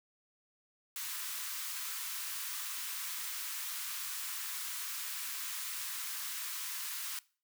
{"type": "high-pass noise", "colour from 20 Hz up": "white", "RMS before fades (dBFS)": -40, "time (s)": [0.96, 7.19], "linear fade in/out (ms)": 2, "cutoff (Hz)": 980, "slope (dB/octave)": 48, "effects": ["noise-tail reverb RT60 0.4 s tail -22 dB re dry"]}